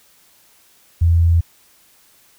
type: tone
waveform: sine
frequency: 84.1 Hz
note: E2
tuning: 35 cents sharp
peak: -10 dBFS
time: 1.01-1.41 s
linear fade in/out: 10 ms
effects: white hiss -53 dBFS RMS until 2.38 s